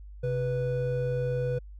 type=tone pair together; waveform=triangle; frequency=130.55 / 492.9 Hz; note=C3 / B4; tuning=-3 / -3 cents; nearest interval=octave + major seventh; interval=2300 cents; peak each=-27 dBFS; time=0.23-1.59 s; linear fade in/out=10 ms; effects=added 50 Hz sine -42 dBFS peak until 1.79 s

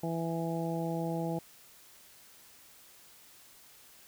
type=harmonic tone; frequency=165.8 Hz; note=E3; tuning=10 cents sharp; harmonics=1 / 2 / 3 / 4 / 5; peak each=-34 / -37 / -39 / -40 / -41 dBFS; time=0.03-1.39 s; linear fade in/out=5 ms; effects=white hiss -57 dBFS RMS until 4.07 s

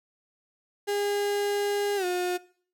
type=tone with pitch glide; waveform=35% pulse; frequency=407.4 to 358.8 Hz; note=G#4 to F4; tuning=-33 to +47 cents; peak=-24 dBFS; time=0.87-2.38 s; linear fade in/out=20 ms; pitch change=-220 cents; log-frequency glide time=1.96-2.05 s; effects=noise-tail reverb RT60 0.5 s tail -21 dB re dry

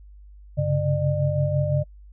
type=tone cluster; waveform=sine; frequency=97.3 / 135.5 / 141.4 / 600 Hz; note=G2 / C#3 / C#3 / D5; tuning=-12 / -39 / +35 / +37 cents; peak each=-27 / -28 / -22 / -26 dBFS; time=0.57-1.84 s; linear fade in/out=20 ms; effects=noise-tail reverb RT60 0.1 s tail -25 dB re dry + added 50 Hz sine -43 dBFS peak until 2.12 s

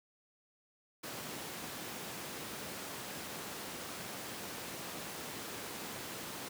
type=high-pass noise; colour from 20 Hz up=pink; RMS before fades=-44 dBFS; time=1.03-6.49 s; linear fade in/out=10 ms; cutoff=170 Hz; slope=12 dB/octave; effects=none

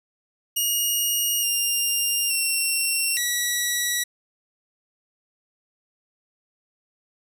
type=tone with pitch steps; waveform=10% pulse; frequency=2869 / 2801 / 2726 / 1937 Hz; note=F7 / F7 / F7 / B6; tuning=+46 / +4 / -43 / -34 cents; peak=-13 dBFS; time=0.56-4.04 s; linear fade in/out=10 ms; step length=870 ms; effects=none

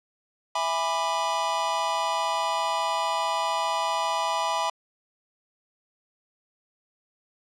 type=chord; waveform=square; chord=E dominant seventh; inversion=none; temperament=just; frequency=659.3 / 824.1 / 988.9 / 1186.7 Hz; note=E5 / G#5 / B5 / D6; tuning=0 / -14 / +2 / +18 cents; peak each=-32 / -31 / -28 / -33 dBFS; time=0.55-4.7 s; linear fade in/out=5 ms; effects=low-pass 7000 Hz 12 dB/octave

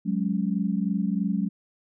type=chord; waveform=sine; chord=F# suspended second; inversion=none; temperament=just; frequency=185 / 208.1 / 277.5 Hz; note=F#3 / G#3 / C#4; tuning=0 / +4 / +2 cents; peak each=-26 / -26 / -32 dBFS; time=0.05-1.49 s; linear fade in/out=20 ms; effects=none

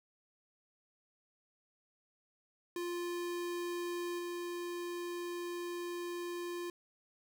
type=tone with level steps; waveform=square; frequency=349.2 Hz; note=F4; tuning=in tune; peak=-37 / -39 dBFS; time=2.76-6.7 s; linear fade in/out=2 ms; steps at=4.18 s; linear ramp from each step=20 ms; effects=none

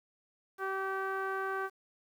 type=tone with low-pass filter; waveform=sawtooth; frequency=385.3 Hz; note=G4; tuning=30 cents flat; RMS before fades=-35 dBFS; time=0.58-1.7 s; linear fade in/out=50 ms; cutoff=1400 Hz; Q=6.7; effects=10-bit

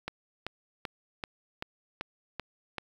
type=click train; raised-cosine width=0.3 ms; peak=-18 dBFS; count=8; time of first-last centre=0.08-2.783 s; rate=2.59 Hz; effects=8-bit

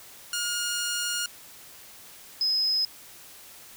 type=tone pair in turn; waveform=10% pulse / sine; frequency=1426 / 5082 Hz; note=F6 / D#8; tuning=+36 / +36 cents; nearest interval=octave + minor seventh; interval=2200 cents; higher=second; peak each=-19 / -22 dBFS; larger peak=first; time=0.33-1.26 / 2.41-2.85 s; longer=first; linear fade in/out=2 ms; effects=white hiss -48 dBFS RMS until 3.76 s

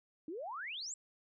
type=exponential sweep; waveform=sine; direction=up; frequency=293.7 to 7902 Hz; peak=-40 dBFS; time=0.28-0.94 s; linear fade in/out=2 ms; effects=none

